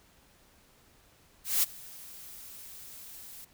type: noise with ADSR envelope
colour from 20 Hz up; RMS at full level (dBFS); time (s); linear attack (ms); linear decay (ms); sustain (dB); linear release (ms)
blue; -24; 1.44-3.45; 190; 18; -23; 8
effects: pink hiss -62 dBFS RMS until 3.53 s